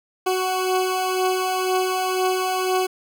20% pulse beating tone pair, 370 / 372 Hz, F#4 / F#4, 0 / +9 cents, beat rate 2 Hz, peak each -22 / -16 dBFS, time 0.26-2.87 s, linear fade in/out 10 ms, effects none

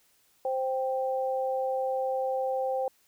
sine tone pair together, 523.3 / 784.8 Hz, C5 / G5, 0 / +2 cents, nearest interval perfect fifth, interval 702 cents, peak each -28 / -31 dBFS, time 0.45-2.88 s, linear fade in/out 2 ms, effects white hiss -66 dBFS RMS until 3.07 s

